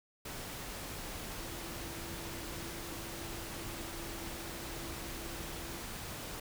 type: tone in noise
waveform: sine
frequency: 335.9 Hz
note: E4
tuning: 33 cents sharp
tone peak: -49 dBFS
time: 1.4-5.82 s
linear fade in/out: 5 ms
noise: pink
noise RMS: -43 dBFS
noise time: 0.25-6.4 s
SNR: -9 dB
effects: none